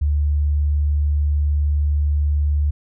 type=tone; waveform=sine; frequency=73.42 Hz; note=D2; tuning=in tune; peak=-15 dBFS; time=0.01-2.71 s; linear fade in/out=10 ms; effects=none